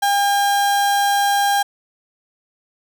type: tone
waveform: 35% pulse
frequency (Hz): 805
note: G5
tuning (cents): +46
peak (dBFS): -13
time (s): 0.02-1.63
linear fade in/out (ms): 10
effects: none